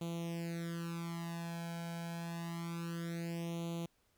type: tone with flanger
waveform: sawtooth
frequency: 168.6 Hz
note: E3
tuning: 39 cents sharp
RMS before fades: -41 dBFS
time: 0.01-3.86 s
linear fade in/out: 5 ms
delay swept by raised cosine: 0.29 to 1.29 ms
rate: 0.27 Hz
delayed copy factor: +0.95
effects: pink hiss -75 dBFS RMS until 4.17 s